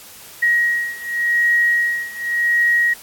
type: beating tone pair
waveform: sine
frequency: 1894 / 1894.88 Hz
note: A#6 / A#6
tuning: +27 / +28 cents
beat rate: 0.88 Hz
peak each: -19 / -17 dBFS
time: 0.42-2.94 s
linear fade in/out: 10 ms
effects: white hiss -40 dBFS RMS until 3.02 s + AAC 64 kbps